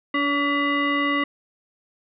sine tone with frequency modulation, 1141 Hz, C#6, 50 cents sharp, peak -19 dBFS, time 0.14-1.24 s, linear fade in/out 5 ms, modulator 854 Hz, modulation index 1.5, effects none

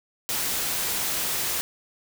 white noise, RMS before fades -27 dBFS, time 0.29-1.61 s, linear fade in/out 0 ms, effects none

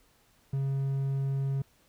triangle tone, 136.6 Hz, C#3, 25 cents flat, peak -25 dBFS, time 0.53-1.62 s, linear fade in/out 5 ms, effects pink hiss -65 dBFS RMS until 1.88 s

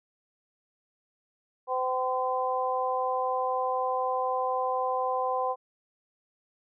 harmonic tone, 256 Hz, C4, 38 cents flat, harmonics 2 / 3 / 4, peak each -30 / -30 / -30 dBFS, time 1.67-5.56 s, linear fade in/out 50 ms, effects none

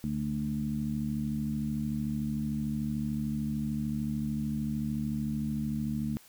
harmonic tone with a mistuned harmonic, 73.42 Hz, D2, in tune, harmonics 1 / 2 / 3 / 4, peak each -42 / -35 / -31 / -41 dBFS, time 0.04-6.17 s, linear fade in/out 0 ms, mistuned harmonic 1, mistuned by -24 cents, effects white hiss -57 dBFS RMS until 6.28 s

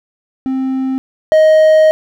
triangle tone pair in turn, 263.2 / 626 Hz, C4 / D#5, +10 / +10 cents, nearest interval octave + minor third, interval 1500 cents, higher second, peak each -12 / -3 dBFS, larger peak second, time 0.46-0.98 / 1.32-1.91 s, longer second, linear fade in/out 0 ms, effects none

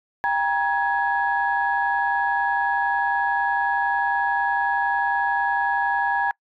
sine tone cluster, 796 / 947 / 1672 Hz, G5 / A#5 / G#6, +26 / +27 / +11 cents, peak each -23 dBFS, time 0.24-6.31 s, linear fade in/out 0 ms, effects noise-tail reverb RT60 0.1 s tail -26 dB re dry + tanh soft clip ceiling -10 dBFS

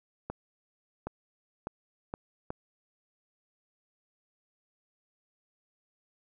accelerating click train, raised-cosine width 1 ms, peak -21 dBFS, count 5, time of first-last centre 0.3-2.504 s, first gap 770 ms, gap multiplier 0.78, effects none

